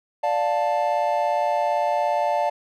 triangle chord, D minor, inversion none, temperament just, 587.3 / 704.8 / 881 Hz, D5 / F5 / A5, 0 / +16 / +2 cents, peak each -22 dBFS, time 0.23-2.5 s, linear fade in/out 10 ms, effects none

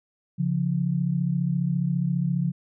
sine tone pair together, 139.92 / 174.61 Hz, C#3 / F3, +17 / 0 cents, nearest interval major third, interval 383 cents, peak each -25 / -24 dBFS, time 0.38-2.52 s, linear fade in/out 20 ms, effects none

